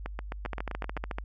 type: two click trains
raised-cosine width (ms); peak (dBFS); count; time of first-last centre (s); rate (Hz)
0.5; -20 / -18; 8 / 11; 0.06-0.974 / 0.46-1.185; 7.66 / 13.8
effects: added 50 Hz sine -37 dBFS peak until 1.24 s